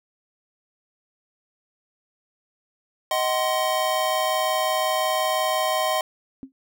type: chord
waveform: square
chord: C diminished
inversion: first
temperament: just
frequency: 627.9 / 753.5 / 1046.5 Hz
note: Eb5 / Gb5 / C6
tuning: +16 / +31 / 0 cents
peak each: -25 / -27 / -27 dBFS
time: 3.11-6.01 s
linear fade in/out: 2 ms
type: tone with exponential decay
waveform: sine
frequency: 266.7 Hz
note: C4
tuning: 33 cents sharp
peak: -29 dBFS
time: 6.43-6.52 s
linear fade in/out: 0 ms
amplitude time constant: 19 ms
effects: none